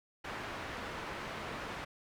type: low-pass noise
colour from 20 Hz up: white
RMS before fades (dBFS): -42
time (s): 0.24-1.85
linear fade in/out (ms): 10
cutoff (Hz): 1700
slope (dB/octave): 12
effects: none